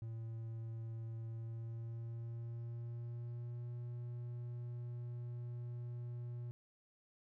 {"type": "tone with pitch glide", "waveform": "triangle", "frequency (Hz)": [113.6, 120.36], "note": ["A#2", "B2"], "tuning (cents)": [-44, -44], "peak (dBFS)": -40, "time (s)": [0.02, 6.51], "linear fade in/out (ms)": 0, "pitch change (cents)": 100, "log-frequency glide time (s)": [1.26, 3.71], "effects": []}